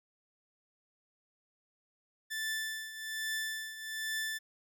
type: tone with tremolo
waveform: sawtooth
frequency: 1760 Hz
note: A6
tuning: in tune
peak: -29 dBFS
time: 2.3-4.39 s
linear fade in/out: 20 ms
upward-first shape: triangle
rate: 1.2 Hz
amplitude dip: 75%
effects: none